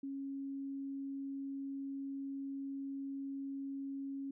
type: tone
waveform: sine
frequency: 274.5 Hz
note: C#4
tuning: 17 cents flat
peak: -39 dBFS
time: 0.03-4.31 s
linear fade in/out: 5 ms
effects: none